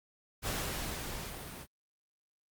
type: noise with level ramp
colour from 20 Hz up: pink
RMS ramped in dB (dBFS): -34 to -46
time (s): 0.42-1.67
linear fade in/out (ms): 50
effects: Opus 48 kbps